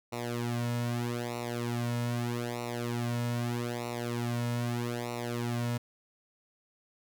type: tone with flanger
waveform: sawtooth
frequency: 119.6 Hz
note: A#2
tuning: 45 cents sharp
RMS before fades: -33 dBFS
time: 0.12-5.78 s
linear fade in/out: 10 ms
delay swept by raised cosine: 0.61 to 2.61 ms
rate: 0.8 Hz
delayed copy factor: -0.9
effects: none